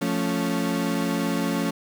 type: chord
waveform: 35% pulse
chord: F augmented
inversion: none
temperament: equal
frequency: 174.61 / 220 / 277.2 Hz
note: F3 / A3 / C#4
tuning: 0 / 0 / 0 cents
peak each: -26 / -26 / -25 dBFS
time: 0.01-1.71 s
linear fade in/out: 10 ms
effects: 8-bit